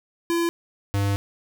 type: tone pair in turn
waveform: square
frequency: 338.9 / 100.06 Hz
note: E4 / G2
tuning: +48 / +36 cents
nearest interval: octave + major sixth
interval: 2112 cents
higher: first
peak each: -21 dBFS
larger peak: neither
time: 0.3-0.49 / 0.94-1.16 s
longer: second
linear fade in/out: 0 ms
effects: 10-bit